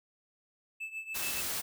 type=tone with tremolo; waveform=triangle; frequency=2627 Hz; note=E7; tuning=7 cents flat; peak=-33 dBFS; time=0.8-1.41 s; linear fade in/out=10 ms; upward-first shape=triangle; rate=7 Hz; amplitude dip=85%
type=noise; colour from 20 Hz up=white; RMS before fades=-35 dBFS; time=1.14-1.62 s; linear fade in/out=20 ms
effects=none